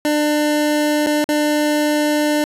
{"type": "tone with dropouts", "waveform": "25% pulse", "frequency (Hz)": 298.9, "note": "D4", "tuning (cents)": 31, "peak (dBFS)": -11, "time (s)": [0.05, 2.44], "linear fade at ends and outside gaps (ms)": 1, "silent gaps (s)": [[1.063, 1.069], [1.242, 1.289]], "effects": ["resampled to 32000 Hz"]}